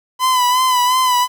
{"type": "tone with vibrato", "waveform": "45% pulse", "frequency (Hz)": 1007, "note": "B5", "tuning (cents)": 33, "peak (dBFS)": -12, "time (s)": [0.19, 1.28], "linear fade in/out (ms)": 50, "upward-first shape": "sine", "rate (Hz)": 2.8, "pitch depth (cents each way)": 45, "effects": ["8-bit"]}